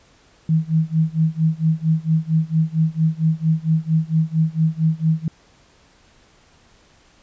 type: tone with tremolo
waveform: sine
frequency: 160 Hz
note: D#3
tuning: 49 cents sharp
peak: -12 dBFS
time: 0.49-5.28 s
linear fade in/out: 2 ms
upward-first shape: sine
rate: 4.4 Hz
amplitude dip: 95%
effects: pink hiss -54 dBFS RMS until 7.22 s + resampled to 16000 Hz